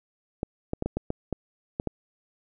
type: clicks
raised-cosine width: 2 ms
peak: -14 dBFS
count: 9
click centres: 0.431 / 0.734 / 0.824 / 0.86 / 0.97 / 1.104 / 1.327 / 1.799 / 1.873 s
effects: none